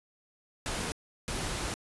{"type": "noise bursts at uneven times", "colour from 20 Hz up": "pink", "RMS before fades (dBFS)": -34, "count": 2, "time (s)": [[0.66, 0.92], [1.28, 1.74]], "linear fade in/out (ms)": 0, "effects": ["resampled to 24000 Hz"]}